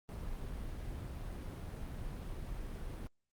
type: noise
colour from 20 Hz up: brown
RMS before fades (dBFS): -42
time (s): 0.09-3.07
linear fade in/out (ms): 0
effects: Opus 32 kbps